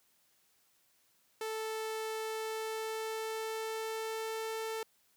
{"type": "tone with pitch glide", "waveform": "sawtooth", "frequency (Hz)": [439.9, 444.2], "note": ["A4", "A4"], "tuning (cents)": [0, 16], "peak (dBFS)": -32, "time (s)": [1.41, 4.83], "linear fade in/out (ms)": 2, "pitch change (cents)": 16, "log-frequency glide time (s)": [2.19, 4.53], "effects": ["white hiss -71 dBFS RMS until 5.16 s", "high-pass 60 Hz 12 dB/octave"]}